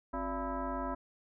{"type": "tone with frequency modulation", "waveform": "sine", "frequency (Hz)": 363.5, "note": "F#4", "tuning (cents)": -31, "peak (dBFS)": -33, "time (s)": [0.13, 0.95], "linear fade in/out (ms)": 10, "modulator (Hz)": 315, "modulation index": 2.9, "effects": []}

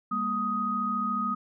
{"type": "tone cluster", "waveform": "sine", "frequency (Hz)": [201.3, 235.2, 1251], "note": ["G3", "A#3", "D#6"], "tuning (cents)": [46, 16, 9], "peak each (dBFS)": [-34, -34, -27], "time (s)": [0.11, 1.35], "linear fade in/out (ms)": 10, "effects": []}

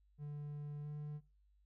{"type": "tone with pitch glide", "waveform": "triangle", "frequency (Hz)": [146.83, 148.62], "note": ["D3", "D3"], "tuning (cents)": [0, 21], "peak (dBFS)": -40, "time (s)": [0.18, 1.21], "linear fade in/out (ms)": 50, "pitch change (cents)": 21, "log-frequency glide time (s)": [0.82, 0.88], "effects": ["noise-tail reverb RT60 0.3 s tail -18 dB re dry", "added 50 Hz sine -68 dBFS peak until 1.65 s"]}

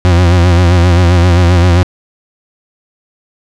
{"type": "tone with vibrato", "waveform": "40% pulse", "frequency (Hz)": 88, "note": "F2", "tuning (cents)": 14, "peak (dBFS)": -4, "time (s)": [0.05, 1.83], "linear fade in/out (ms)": 0, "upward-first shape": "sine", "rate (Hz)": 7.6, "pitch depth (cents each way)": 66, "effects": ["low-pass 6000 Hz 12 dB/octave"]}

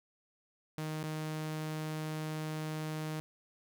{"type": "tone with dropouts", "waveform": "sawtooth", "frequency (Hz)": 155.56, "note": "D#3", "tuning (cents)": 0, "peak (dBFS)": -32, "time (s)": [0.78, 3.2], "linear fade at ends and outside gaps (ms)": 0, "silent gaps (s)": [1.029, 1.039], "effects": []}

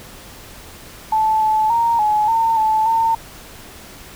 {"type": "tone with pitch steps", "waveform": "sine", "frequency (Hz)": [873, 867, 929, 848, 907, 872, 906], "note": ["A5", "A5", "A#5", "G#5", "A#5", "A5", "A#5"], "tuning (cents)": [-14, -26, -6, 36, -48, -16, -50], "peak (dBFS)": -13, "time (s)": [1.12, 3.15], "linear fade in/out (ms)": 5, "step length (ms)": 290, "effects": ["pink hiss -39 dBFS RMS until 4.15 s"]}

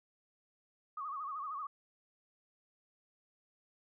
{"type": "tone with vibrato", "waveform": "sine", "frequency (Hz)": 1174.7, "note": "D6", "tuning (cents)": 0, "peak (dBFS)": -38, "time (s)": [0.97, 1.67], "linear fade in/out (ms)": 5, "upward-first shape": "sine", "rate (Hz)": 13, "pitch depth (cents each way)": 130, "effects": []}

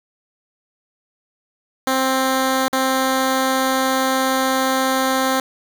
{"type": "tone with dropouts", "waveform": "10% pulse", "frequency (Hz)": 263.1, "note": "C4", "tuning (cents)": 10, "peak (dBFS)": -8, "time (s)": [1.87, 5.4], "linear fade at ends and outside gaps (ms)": 2, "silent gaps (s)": [2.682, 2.729], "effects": ["8-bit"]}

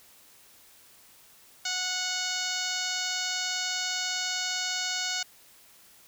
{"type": "harmonic tone", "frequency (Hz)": 735, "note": "F#5", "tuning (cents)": -12, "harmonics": [1, 2, 3, 4, 5, 6, 7, 8, 9, 10], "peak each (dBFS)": [-41, -36, -38, -37, -38, -35, -38, -40, -37, -41], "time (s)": [1.65, 5.23], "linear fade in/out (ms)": 5, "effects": ["white hiss -56 dBFS RMS until 6.07 s"]}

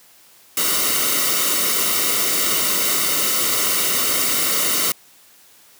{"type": "noise with comb filter", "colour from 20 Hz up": "white", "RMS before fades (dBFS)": -19, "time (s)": [0.57, 4.92], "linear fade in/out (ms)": 2, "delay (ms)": 1.2, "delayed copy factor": -0.65, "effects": ["white hiss -50 dBFS RMS until 5.79 s", "high-pass 100 Hz 12 dB/octave"]}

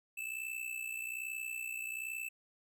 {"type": "tone with amplitude modulation", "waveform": "square", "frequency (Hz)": 2637, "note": "E7", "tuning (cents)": 0, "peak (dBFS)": -36, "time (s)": [0.17, 2.29], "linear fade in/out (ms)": 10, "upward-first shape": "sine", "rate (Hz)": 61.2, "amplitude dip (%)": 70, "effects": []}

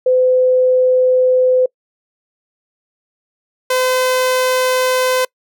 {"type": "tone pair in turn", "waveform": ["sine", "sawtooth"], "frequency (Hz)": [509, 510.9], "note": ["C5", "C5"], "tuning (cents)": [-48, -41], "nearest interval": "unison", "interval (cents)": 7, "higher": "second", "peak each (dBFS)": -9, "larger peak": "neither", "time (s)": [[0.06, 1.66], [3.7, 5.25]], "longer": "first", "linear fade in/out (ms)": 5, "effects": ["noise-tail reverb RT60 0.1 s tail -26 dB re dry"]}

